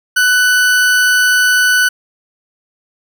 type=tone; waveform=40% pulse; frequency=1492 Hz; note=F#6; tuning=14 cents sharp; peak=-8 dBFS; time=0.16-1.89 s; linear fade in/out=10 ms; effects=none